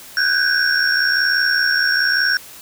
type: tone cluster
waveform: sine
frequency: 1490 / 1551 / 1636 / 5520 Hz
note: F#6 / G6 / G#6 / F8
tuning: +12 / -19 / -26 / -21 cents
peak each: -19 dBFS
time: 0.17-2.37 s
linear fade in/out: 2 ms
effects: tanh soft clip ceiling -6 dBFS + white hiss -39 dBFS RMS until 2.61 s